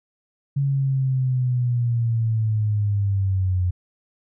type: linear sweep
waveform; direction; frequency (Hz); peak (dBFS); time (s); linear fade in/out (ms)
sine; down; 140.3 to 89.3; -18; 0.56-3.71; 10
effects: none